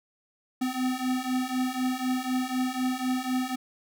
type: beating tone pair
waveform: square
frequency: 253.1 / 257.1 Hz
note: B3 / C4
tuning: +43 / -30 cents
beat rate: 4 Hz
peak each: -31 / -29 dBFS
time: 0.61-3.56 s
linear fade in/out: 10 ms
effects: none